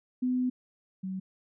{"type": "tone pair in turn", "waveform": "sine", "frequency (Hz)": [252.1, 188.86], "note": ["B3", "F#3"], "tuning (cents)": [36, 36], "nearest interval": "perfect fourth", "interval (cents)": 500, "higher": "first", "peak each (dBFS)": [-25, -32], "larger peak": "first", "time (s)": [[0.22, 0.5], [1.03, 1.2]], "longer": "first", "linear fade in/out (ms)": 10, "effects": []}